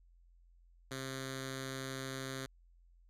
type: tone with notch filter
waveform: 5% pulse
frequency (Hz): 133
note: C3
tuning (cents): +29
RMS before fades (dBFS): -42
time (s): 0.91-2.46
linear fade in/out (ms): 2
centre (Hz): 850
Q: 0.78
effects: added 43 Hz sine -61 dBFS peak until 3.09 s + low-pass 11000 Hz 12 dB/octave